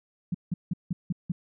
sine tone bursts, 175.7 Hz, F3, 11 cents sharp, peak -24 dBFS, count 6, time 0.32-1.32 s, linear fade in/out 5 ms, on 25 ms, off 170 ms, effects none

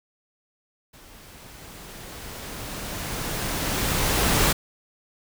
pink noise with level ramp, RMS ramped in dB -49 to -19 dBFS, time 0.93-4.53 s, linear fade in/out 10 ms, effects none

